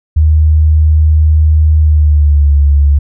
sine tone with pitch glide, 77.4 to 71.39 Hz, D#2 to D2, -9 to -48 cents, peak -4 dBFS, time 0.16-2.99 s, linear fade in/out 10 ms, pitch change -139 cents, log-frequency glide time 1.79-2.54 s, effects none

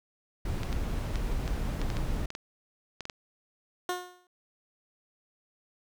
brown noise, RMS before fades -31 dBFS, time 0.45-2.26 s, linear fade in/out 5 ms
clicks, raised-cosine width 0.2 ms, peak -20 dBFS, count 12, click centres 0.633 / 0.728 / 1.157 / 1.478 / 1.816 / 1.902 / 1.969 / 2.304 / 2.351 / 3.007 / 3.054 / 3.098 s
15% pulse tone with exponential decay, 360 Hz, F#4, 47 cents flat, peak -21 dBFS, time 3.89-4.27 s, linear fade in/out 2 ms, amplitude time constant 81 ms
effects none

